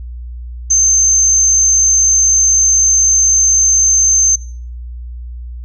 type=tone; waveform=sine; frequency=6272 Hz; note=G8; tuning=in tune; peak=-7 dBFS; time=0.7-4.36 s; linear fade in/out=10 ms; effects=noise-tail reverb RT60 0.5 s tail -22 dB re dry + added 60 Hz sine -24 dBFS peak until 5.64 s